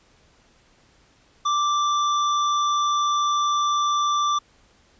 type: tone with hard clipping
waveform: sine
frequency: 1174.7 Hz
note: D6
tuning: in tune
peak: -21 dBFS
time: 1.45-4.39 s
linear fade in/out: 10 ms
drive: 15 dB
effects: pink hiss -58 dBFS RMS until 4.99 s + resampled to 16000 Hz